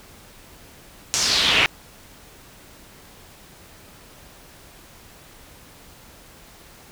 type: noise with band-pass filter sweep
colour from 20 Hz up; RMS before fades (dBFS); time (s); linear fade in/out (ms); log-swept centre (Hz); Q
brown; -19; 1.14-1.66; 0; 6600 to 2400; 3.1
effects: pink hiss -47 dBFS RMS until 6.91 s